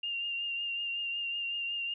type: tone with vibrato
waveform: sine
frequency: 2794 Hz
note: F7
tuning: in tune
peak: -32 dBFS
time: 0.03-1.94 s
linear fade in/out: 5 ms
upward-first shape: triangle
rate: 5.4 Hz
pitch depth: 29 cents each way
effects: none